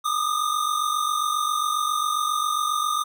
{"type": "tone pair together", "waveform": "square", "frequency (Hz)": [1197.1, 1244.5], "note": ["D6", "D#6"], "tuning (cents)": [33, 0], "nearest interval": "minor second", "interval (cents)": 67, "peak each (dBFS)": [-25, -26], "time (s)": [0.04, 3.04], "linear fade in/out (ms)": 20, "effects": []}